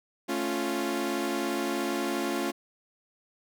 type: chord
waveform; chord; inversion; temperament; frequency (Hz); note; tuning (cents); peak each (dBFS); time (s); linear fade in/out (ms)
sawtooth; A augmented; none; equal; 220 / 277.2 / 349.2; A3 / C#4 / E#4; 0 / 0 / 0; -31 / -28 / -27; 0.28-2.52; 20
effects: none